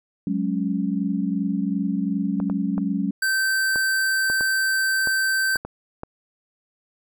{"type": "chord", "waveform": "sine", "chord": "F# suspended second", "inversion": "none", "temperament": "equal", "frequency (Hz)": [185, 207.7, 277.2], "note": ["F#3", "G#3", "C#4"], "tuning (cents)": [0, 0, 0], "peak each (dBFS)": [-25, -25, -26], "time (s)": [0.27, 3.11], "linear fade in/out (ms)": 2}
{"type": "clicks", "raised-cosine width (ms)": 1, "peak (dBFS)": -18, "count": 10, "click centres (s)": [2.401, 2.499, 2.78, 3.759, 4.3, 4.409, 5.073, 5.558, 5.65, 6.034]}
{"type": "tone", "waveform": "square", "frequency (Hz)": 1551, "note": "G6", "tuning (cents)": -19, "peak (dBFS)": -20, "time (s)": [3.22, 5.57], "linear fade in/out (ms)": 5}
{"effects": []}